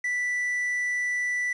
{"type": "tone", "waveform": "triangle", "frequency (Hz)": 1972, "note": "B6", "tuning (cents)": -3, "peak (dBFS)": -23, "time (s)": [0.04, 1.53], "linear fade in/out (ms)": 5, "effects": ["resampled to 24000 Hz", "9-bit"]}